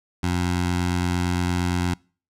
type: tone with notch filter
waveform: 15% pulse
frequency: 88.7 Hz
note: F2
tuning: 27 cents sharp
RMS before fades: -23 dBFS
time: 0.23-1.94 s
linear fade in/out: 5 ms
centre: 470 Hz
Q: 1.4
effects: noise-tail reverb RT60 0.4 s tail -26 dB re dry + low-pass 10000 Hz 12 dB/octave